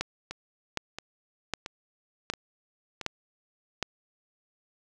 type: two click trains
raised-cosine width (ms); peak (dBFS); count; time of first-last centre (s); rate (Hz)
0.2; -19 / -11; 5 / 6; 0.31-3.013 / 0.01-3.827; 1.48 / 1.31
effects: none